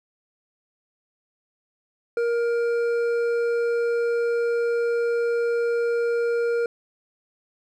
sine tone with hard clipping, 470 Hz, A#4, 14 cents sharp, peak -22 dBFS, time 2.17-6.66 s, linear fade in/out 2 ms, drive 7 dB, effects none

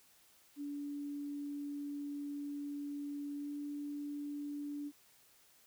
sine tone with pitch glide, 287.7 to 290.2 Hz, D4 to D4, -36 to -21 cents, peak -39 dBFS, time 0.56-4.92 s, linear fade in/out 50 ms, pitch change +15 cents, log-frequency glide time 3.37-3.51 s, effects white hiss -66 dBFS RMS until 5.66 s

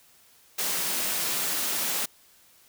white high-pass noise, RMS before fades -28 dBFS, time 0.58-2.06 s, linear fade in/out 10 ms, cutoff 140 Hz, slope 96 dB/octave, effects white hiss -58 dBFS RMS until 2.68 s

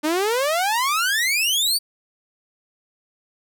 sawtooth exponential sweep, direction up, 293.7 to 4699 Hz, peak -15 dBFS, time 0.03-1.79 s, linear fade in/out 20 ms, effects none

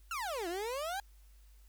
30% pulse exponential two-way sweep, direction down then up, 1431 to 329.6 to 822 Hz, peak -33 dBFS, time 0.11-1 s, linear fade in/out 2 ms, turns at 0.48 s, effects added 50 Hz sine -56 dBFS peak until 1.68 s + white hiss -70 dBFS RMS until 1.68 s

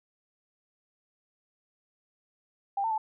sine tone with pitch steps, 795 / 897 / 871 Hz, G5 / A5 / A5, +24 / +33 / -18 cents, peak -26 dBFS, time 2.77-2.98 s, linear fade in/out 5 ms, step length 70 ms, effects none

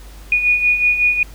sine beating tone pair, 2454 / 2459.4 Hz, D#7 / D#7, -25 / -21 cents, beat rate 5.4 Hz, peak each -20 / -13 dBFS, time 0.32-1.23 s, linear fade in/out 2 ms, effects added 50 Hz sine -35 dBFS peak until 1.34 s + pink hiss -44 dBFS RMS until 1.34 s

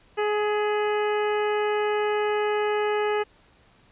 harmonic tone with a mistuned harmonic, 420 Hz, G#4, 19 cents sharp, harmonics 1 / 2 / 3 / 4 / 5 / 6 / 7, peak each -23 / -29 / -33 / -35 / -37 / -39 / -40 dBFS, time 0.17-3.24 s, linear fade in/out 20 ms, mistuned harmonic 5, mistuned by -39 cents, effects pink hiss -58 dBFS RMS until 3.91 s + resampled to 8000 Hz

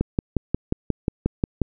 click train, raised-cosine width 3 ms, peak -7 dBFS, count 10, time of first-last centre 0.01-1.617 s, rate 5.6 Hz, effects none

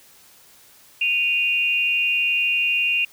sine tone pair together, 2478 / 2781 Hz, D#7 / F7, -8 / -8 cents, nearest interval major second, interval 200 cents, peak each -21 / -20 dBFS, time 1.01-3.05 s, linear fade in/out 5 ms, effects white hiss -51 dBFS RMS until 3.12 s

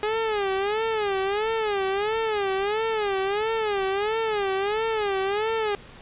sawtooth tone with vibrato, 415.3 Hz, G#4, in tune, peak -19 dBFS, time 0.03-5.75 s, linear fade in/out 0 ms, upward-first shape sine, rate 1.5 Hz, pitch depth 140 cents each way, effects pink hiss -46 dBFS RMS until 6.01 s + resampled to 8000 Hz

